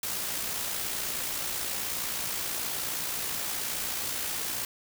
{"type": "noise with amplitude modulation", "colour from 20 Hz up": "white", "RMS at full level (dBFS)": -31, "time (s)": [0.03, 4.65], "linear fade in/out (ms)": 2, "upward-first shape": "sine", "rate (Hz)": 58.9, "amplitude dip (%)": 35, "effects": []}